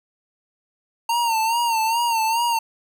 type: tone with vibrato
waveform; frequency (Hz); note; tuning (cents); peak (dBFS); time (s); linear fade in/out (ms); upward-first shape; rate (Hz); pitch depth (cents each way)
square; 916; A#5; -31; -19; 1.09-2.59; 5; sine; 2.4; 69
effects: none